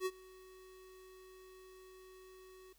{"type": "tone with ADSR envelope", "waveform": "square", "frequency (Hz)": 373.7, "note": "F#4", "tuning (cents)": 17, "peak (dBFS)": -33, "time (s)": [0, 2.73], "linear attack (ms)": 59, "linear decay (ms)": 46, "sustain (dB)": -23, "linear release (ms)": 6, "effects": ["added 45 Hz sine -70 dBFS peak until 2.78 s", "white hiss -71 dBFS RMS until 2.78 s"]}